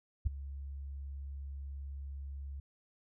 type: tone with ADSR envelope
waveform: sine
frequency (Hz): 69.3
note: C#2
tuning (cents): 0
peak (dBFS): -23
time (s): 0.25-2.6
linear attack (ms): 18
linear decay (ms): 10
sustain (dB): -17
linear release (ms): 4
effects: none